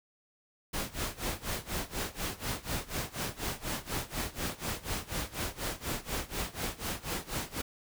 pink noise with tremolo, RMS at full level -33 dBFS, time 0.73-7.62 s, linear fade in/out 10 ms, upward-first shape sine, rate 4.1 Hz, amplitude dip 90%, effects none

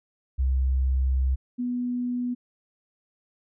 sine tone pair in turn, 65.41 / 245.7 Hz, C2 / B3, 0 / -9 cents, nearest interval octave + major seventh, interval 2291 cents, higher second, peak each -20 / -25 dBFS, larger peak first, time 0.38-1.36 / 1.58-2.35 s, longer first, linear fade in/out 20 ms, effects none

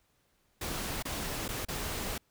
pink noise with dropouts, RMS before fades -36 dBFS, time 0.61-2.18 s, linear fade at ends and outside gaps 5 ms, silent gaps 1.026-1.052 / 1.481-1.488 / 1.651-1.684 s, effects pink hiss -72 dBFS RMS until 2.3 s

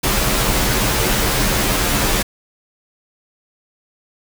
pink noise with comb filter, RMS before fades -17 dBFS, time 0.03-2.23 s, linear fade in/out 10 ms, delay 12 ms, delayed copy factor -0.75, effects none

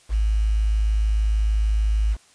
sine tone with quantisation, 53.3 Hz, G#1, 46 cents sharp, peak -17 dBFS, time 0.09-2.17 s, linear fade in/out 50 ms, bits 7, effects white hiss -55 dBFS RMS until 2.34 s + resampled to 22050 Hz

